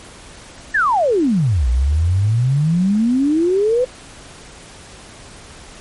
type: exponential two-way sweep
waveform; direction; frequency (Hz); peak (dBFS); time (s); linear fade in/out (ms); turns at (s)
sine; down then up; 1840 to 58.27 to 517; -12; 0.74-3.85; 10; 1.68
effects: pink hiss -39 dBFS RMS until 5.8 s + MP3 48 kbps